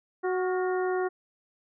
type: harmonic tone with a mistuned harmonic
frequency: 369 Hz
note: F#4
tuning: 5 cents flat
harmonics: 1 / 2 / 3 / 4 / 5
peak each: -26 / -33 / -38 / -38 / -41 dBFS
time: 0.23-1.09 s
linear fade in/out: 20 ms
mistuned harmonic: 4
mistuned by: -61 cents
effects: none